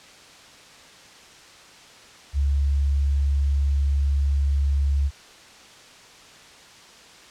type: tone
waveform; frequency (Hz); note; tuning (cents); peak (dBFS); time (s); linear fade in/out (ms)
sine; 70.1; C#2; +20; -18; 2.33-5.11; 50
effects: white hiss -47 dBFS RMS until 7.3 s + low-pass 6000 Hz 12 dB/octave